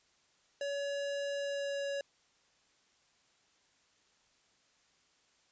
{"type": "tone with pitch glide", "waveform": "square", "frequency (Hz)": [565, 560.8], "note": ["C#5", "C#5"], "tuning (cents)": [33, 20], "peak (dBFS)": -35, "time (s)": [0.61, 2.01], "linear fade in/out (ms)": 2, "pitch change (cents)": -13, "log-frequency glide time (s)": [1.36, 1.87], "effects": ["white hiss -70 dBFS RMS until 5.51 s", "resampled to 16000 Hz"]}